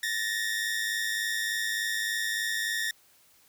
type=tone pair together; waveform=sawtooth; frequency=1761.3 / 1864.7 Hz; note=A6 / A#6; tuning=+1 / 0 cents; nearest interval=minor second; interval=99 cents; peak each=-28 / -27 dBFS; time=0.03-2.91 s; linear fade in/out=2 ms; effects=white hiss -61 dBFS RMS until 3.48 s